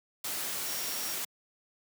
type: tone in noise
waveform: sine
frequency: 5588 Hz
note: F8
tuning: in tune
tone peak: -41 dBFS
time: 0.66-1.15 s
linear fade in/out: 5 ms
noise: white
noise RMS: -35 dBFS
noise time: 0.24-1.25 s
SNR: -9 dB
effects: high-pass 150 Hz 12 dB/octave